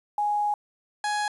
sine / 30% pulse tone pair in turn, 830.6 / 834.8 Hz, G#5 / G#5, 0 / +9 cents, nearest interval unison, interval 9 cents, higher second, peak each -22 dBFS, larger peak neither, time 0.18-0.54 / 1.04-1.28 s, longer first, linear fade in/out 2 ms, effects resampled to 24000 Hz + 9-bit

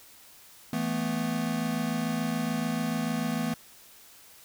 square chord, E suspended fourth, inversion none, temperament equal, 164.81 / 220 / 246.9 Hz, E3 / A3 / B3, 0 / 0 / 0 cents, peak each -34 / -32 / -32 dBFS, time 0.73-3.54 s, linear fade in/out 2 ms, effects white hiss -53 dBFS RMS until 4.44 s

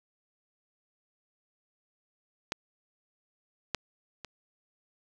clicks, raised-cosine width 0.2 ms, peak -13 / -11 / -23 dBFS, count 3, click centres 2.521 / 3.747 / 4.247 s, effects none

